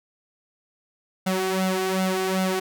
sawtooth tone with flanger, 188 Hz, F#3, 28 cents sharp, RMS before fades -24 dBFS, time 1.26-2.6 s, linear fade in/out 10 ms, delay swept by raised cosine 1.4 to 2.8 ms, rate 2.6 Hz, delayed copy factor +0.75, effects none

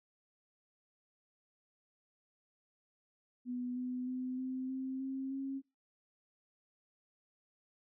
sine tone with pitch steps, 247.4 / 251.1 / 254.9 / 258.8 / 262.7 / 266.7 / 270.7 Hz, B3 / B3 / C4 / C4 / C4 / C4 / C#4, +3 / +29 / -45 / -19 / +7 / +33 / -41 cents, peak -36 dBFS, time 3.45-5.62 s, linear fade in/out 50 ms, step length 310 ms, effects noise-tail reverb RT60 0.2 s tail -17 dB re dry

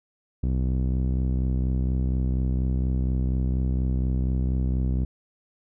sawtooth tone with low-pass filter, 64.2 Hz, C2, 32 cents flat, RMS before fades -24 dBFS, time 0.43-5.05 s, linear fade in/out 5 ms, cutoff 240 Hz, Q 0.99, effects none

